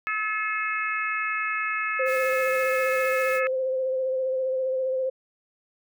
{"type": "harmonic tone", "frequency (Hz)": 430.5, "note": "A4", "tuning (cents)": -38, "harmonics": [3, 4, 5, 6], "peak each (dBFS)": [-29, -30, -31, -32], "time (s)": [0.07, 3.47], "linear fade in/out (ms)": 0}
{"type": "tone with vibrato", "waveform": "sine", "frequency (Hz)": 521, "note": "C5", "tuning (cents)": -7, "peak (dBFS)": -23, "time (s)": [1.99, 5.1], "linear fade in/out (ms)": 10, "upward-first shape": "sine", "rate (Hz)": 15, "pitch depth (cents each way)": 24}
{"type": "noise", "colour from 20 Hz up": "white", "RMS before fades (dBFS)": -42, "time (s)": [2.05, 3.41], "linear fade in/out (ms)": 50}
{"effects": []}